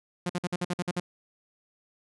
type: tone bursts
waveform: sawtooth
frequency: 177.3 Hz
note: F3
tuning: 26 cents sharp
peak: -23 dBFS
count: 9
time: 0.26-1 s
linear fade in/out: 5 ms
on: 36 ms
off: 52 ms
effects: resampled to 24000 Hz